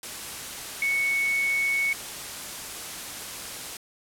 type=tone in noise; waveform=sine; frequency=2217 Hz; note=C#7; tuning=in tune; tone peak=-22 dBFS; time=0.82-1.93 s; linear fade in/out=2 ms; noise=white; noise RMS=-36 dBFS; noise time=0.03-3.77 s; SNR=+11 dB; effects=low-pass 12000 Hz 12 dB/octave